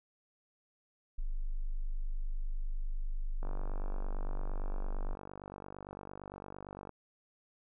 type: tone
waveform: sine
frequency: 25 Hz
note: G0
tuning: 35 cents sharp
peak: -31 dBFS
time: 1.18-5.15 s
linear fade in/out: 10 ms
type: click train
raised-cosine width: 1 ms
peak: -31 dBFS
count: 170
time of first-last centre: 3.43-6.893 s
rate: 48.8 Hz
effects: none